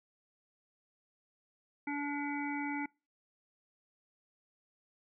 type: harmonic tone with a mistuned harmonic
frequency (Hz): 288.1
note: D4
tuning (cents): -33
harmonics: 1 / 3 / 5 / 7 / 8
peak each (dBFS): -36 / -41 / -46 / -43 / -44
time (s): 1.87-2.86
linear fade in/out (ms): 5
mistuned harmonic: 8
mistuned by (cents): -26
effects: noise-tail reverb RT60 0.3 s tail -26 dB re dry